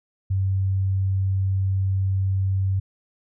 sine tone, 96 Hz, G2, 36 cents flat, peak -19 dBFS, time 0.3-2.8 s, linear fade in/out 10 ms, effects none

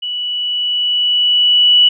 sine tone with level ramp, 2950 Hz, F#7, 6 cents flat, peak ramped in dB -19 to -5 dBFS, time 0.02-1.89 s, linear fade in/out 10 ms, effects none

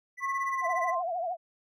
triangle tone with tremolo, 1984 Hz, B6, 7 cents sharp, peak -29 dBFS, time 0.17-0.95 s, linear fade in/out 50 ms, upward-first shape sine, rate 17 Hz, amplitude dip 85%
sine tone with pitch glide, 1085 to 1049.3 Hz, C#6 to C6, -37 to +5 cents, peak -29 dBFS, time 0.2-1.03 s, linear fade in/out 50 ms, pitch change -58 cents, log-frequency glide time 0.48-0.66 s
sine tone with vibrato, 698.5 Hz, F5, in tune, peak -29 dBFS, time 0.61-1.37 s, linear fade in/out 50 ms, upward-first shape triangle, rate 13 Hz, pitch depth 130 cents each way
effects none

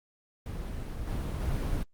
brown noise with level steps, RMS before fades -36 / -32 / -30 dBFS, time 0.46-1.83 s, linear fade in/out 2 ms, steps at 1.07 / 1.4 s, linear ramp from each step 5 ms, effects Opus 24 kbps

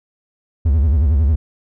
triangle tone with vibrato, 74 Hz, D2, 14 cents sharp, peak -9 dBFS, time 0.65-1.36 s, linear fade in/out 10 ms, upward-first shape sine, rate 11 Hz, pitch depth 210 cents each way, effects none

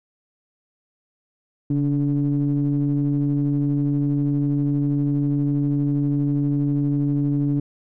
triangle ring-modulated tone, 73.4 Hz, D2, in tune, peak -13 dBFS, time 1.7-7.6 s, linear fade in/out 5 ms, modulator 214 Hz, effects none

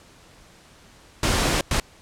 pink noise bursts at uneven times, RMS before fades -21 dBFS, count 2, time 1.23-1.61 / 1.71-1.8 s, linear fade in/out 2 ms, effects pink hiss -51 dBFS RMS until 2.01 s + low-pass 9000 Hz 12 dB/octave

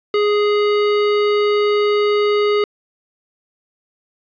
square tone, 415.3 Hz, G#4, in tune, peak -14 dBFS, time 0.14-2.64 s, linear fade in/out 2 ms, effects resampled to 11025 Hz + 8-bit

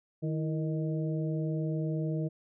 harmonic tone with a mistuned harmonic, 155.56 Hz, D#3, in tune, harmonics 1 / 2 / 3 / 4, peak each -30 / -36 / -40 / -42 dBFS, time 0.22-2.29 s, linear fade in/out 20 ms, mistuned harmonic 2, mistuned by +75 cents, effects none

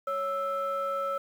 sine tone pair together, 553.7 / 1318.5 Hz, C#5 / E6, -2 / 0 cents, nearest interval octave + minor third, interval 1502 cents, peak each -30 / -29 dBFS, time 0.07-1.18 s, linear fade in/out 5 ms, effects tanh soft clip ceiling -23 dBFS + 9-bit

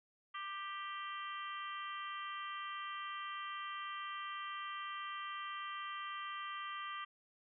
harmonic tone with a mistuned harmonic, 392 Hz, G4, in tune, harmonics 3 / 4 / 5 / 6 / 7 / 8, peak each -43 / -53 / -49 / -58 / -54 / -51 dBFS, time 0.34-7.05 s, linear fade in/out 10 ms, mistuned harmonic 3, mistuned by +15 cents, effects none

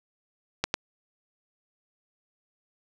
clicks, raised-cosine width 0.2 ms, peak -7 dBFS, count 2, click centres 0.64 / 0.741 s, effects 8-bit

